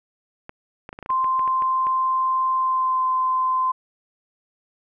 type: clicks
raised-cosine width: 0.5 ms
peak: -21 dBFS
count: 12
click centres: 0.494 / 0.891 / 0.929 / 0.989 / 1.027 / 1.061 / 1.103 / 1.244 / 1.394 / 1.477 / 1.622 / 1.869 s
type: tone with pitch glide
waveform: sine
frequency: 1043 to 1033.4 Hz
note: C6 to C6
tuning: -6 to -22 cents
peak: -18 dBFS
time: 1.09-3.72 s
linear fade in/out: 10 ms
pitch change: -16 cents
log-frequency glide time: 2.56-3.05 s
effects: none